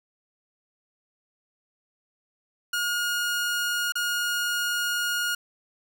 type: tone with dropouts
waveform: sawtooth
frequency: 1432 Hz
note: F6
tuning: 43 cents sharp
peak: -21 dBFS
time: 2.73-5.35 s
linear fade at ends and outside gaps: 5 ms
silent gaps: 3.922-3.954 s
effects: none